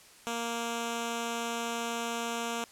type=tone with notch filter; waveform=5% pulse; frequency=233.1 Hz; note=A#3; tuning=in tune; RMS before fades=-34 dBFS; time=0.27-2.64 s; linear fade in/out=0 ms; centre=1900 Hz; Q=1.6; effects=white hiss -55 dBFS RMS until 2.71 s + low-pass 10000 Hz 12 dB/octave